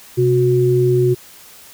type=tone pair together; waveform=sine; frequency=129 / 364.9 Hz; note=C3 / F#4; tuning=-24 / -24 cents; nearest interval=octave + tritone; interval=1800 cents; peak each=-15 / -13 dBFS; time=0.17-1.15 s; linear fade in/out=20 ms; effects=white hiss -42 dBFS RMS until 1.73 s